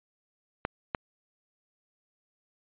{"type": "clicks", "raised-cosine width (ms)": 0.5, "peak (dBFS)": -13, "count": 2, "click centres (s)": [0.651, 0.948], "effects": ["resampled to 8000 Hz"]}